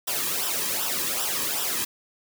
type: noise with flanger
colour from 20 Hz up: white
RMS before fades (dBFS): -27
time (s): 0.07-1.85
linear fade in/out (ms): 10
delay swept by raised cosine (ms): 0.45 to 1.43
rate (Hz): 2.6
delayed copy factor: -0.7
effects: none